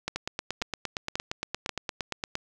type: two click trains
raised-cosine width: 0.2 ms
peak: -12 / -13 dBFS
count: 4 / 20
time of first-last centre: 0.08-1.693 / 0.16-2.354 s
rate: 1.86 / 8.66 Hz
effects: none